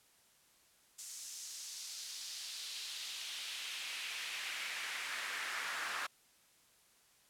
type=noise with high-pass filter sweep; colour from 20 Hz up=brown; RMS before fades=-43 dBFS; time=0.98-6.07 s; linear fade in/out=10 ms; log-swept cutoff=6900 to 1400 Hz; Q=1.8; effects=white hiss -68 dBFS RMS until 7.29 s + low-pass 12000 Hz 12 dB/octave